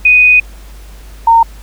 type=tone pair in turn; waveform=sine; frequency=2489 / 916.6 Hz; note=D#7 / A#5; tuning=0 / -29 cents; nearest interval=octave + perfect fourth; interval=1729 cents; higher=first; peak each=-3 dBFS; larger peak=neither; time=0.05-0.4 / 1.27-1.43 s; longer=first; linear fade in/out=5 ms; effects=added 50 Hz sine -30 dBFS peak until 1.62 s + pink hiss -41 dBFS RMS until 1.62 s